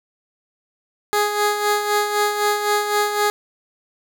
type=tone with tremolo; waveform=15% pulse; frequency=415.5 Hz; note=G#4; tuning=1 cent sharp; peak=-9 dBFS; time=1.13-3.3 s; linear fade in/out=0 ms; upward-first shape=sine; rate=3.9 Hz; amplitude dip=55%; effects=none